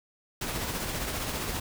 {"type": "noise with tremolo", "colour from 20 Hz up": "pink", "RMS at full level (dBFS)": -31, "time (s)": [0.41, 1.6], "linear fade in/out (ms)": 5, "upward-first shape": "triangle", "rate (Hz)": 15, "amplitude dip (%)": 40, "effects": []}